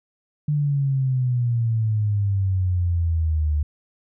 sine exponential sweep, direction down, 150 to 73.6 Hz, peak -18 dBFS, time 0.48-3.63 s, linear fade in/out 5 ms, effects none

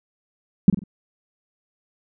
sine tone with echo, 191.2 Hz, G3, 43 cents flat, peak -6 dBFS, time 0.68-0.7 s, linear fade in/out 2 ms, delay 46 ms, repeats 3, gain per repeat -9 dB, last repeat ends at 0.838 s, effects none

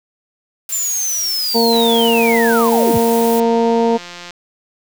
blue noise, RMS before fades -26 dBFS, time 0.69-3.4 s, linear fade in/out 2 ms
sine linear sweep, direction down, 7270 to 58.6 Hz, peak -17 dBFS, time 0.72-2.98 s, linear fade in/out 5 ms
harmonic tone, 230.9 Hz, A#3, 16 cents flat, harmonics 1 / 2 / 3 / 4, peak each -16 / -14 / -21 / -20 dBFS, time 1.54-3.98 s, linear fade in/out 20 ms
click train, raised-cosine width 0.2 ms, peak -15 dBFS, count 452, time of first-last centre 1.73-4.307 s, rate 175 Hz
effects none

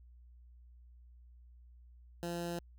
15% pulse tone with notch filter, 171.9 Hz, F3, 27 cents flat, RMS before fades -39 dBFS, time 2.23-2.59 s, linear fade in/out 0 ms, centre 2100 Hz, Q 2, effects added 60 Hz sine -55 dBFS peak until 2.78 s

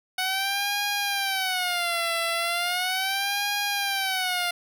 10% pulse tone with vibrato, 740 Hz, F#5, in tune, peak -16 dBFS, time 0.18-4.51 s, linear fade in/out 5 ms, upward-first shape sine, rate 0.37 Hz, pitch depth 170 cents each way, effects none

